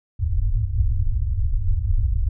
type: low-pass noise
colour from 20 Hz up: pink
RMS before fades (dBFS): -20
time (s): 0.19-2.29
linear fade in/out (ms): 2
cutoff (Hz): 110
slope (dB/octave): 96
effects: none